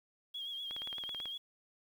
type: tone with vibrato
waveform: sine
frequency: 3285 Hz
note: G#7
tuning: 20 cents flat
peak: -39 dBFS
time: 0.34-1.38 s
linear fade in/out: 10 ms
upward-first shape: triangle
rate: 8.1 Hz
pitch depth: 62 cents each way
type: click train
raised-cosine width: 0.3 ms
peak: -30 dBFS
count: 11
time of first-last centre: 0.71-1.256 s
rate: 18.3 Hz
effects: 10-bit